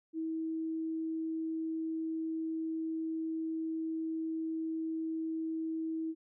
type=tone; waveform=sine; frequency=322 Hz; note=E4; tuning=41 cents flat; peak=-33 dBFS; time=0.13-6.15 s; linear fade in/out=50 ms; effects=none